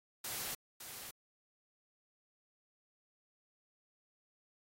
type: noise with echo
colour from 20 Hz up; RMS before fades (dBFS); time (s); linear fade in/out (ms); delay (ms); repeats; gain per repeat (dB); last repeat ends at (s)
white; -41; 0.24-0.55; 5; 560; 1; -7; 1.11
effects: AAC 48 kbps